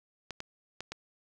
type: clicks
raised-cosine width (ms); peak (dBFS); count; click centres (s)
0.2; -21; 4; 0.307 / 0.404 / 0.806 / 0.92
effects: none